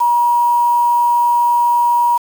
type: tone with quantisation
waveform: sine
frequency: 956 Hz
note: A#5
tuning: 43 cents sharp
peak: -10 dBFS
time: 0-2.18 s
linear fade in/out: 10 ms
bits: 5
effects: none